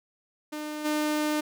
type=tone with level steps; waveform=sawtooth; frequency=302.3 Hz; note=D#4; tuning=50 cents flat; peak=-29 / -21 dBFS; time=0.52-1.41 s; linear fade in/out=10 ms; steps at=0.84 s; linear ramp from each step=20 ms; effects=none